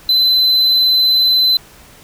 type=tone; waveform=triangle; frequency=4041 Hz; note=B7; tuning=39 cents sharp; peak=-8 dBFS; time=0.09-1.57 s; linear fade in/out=2 ms; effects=pink hiss -42 dBFS RMS until 2.03 s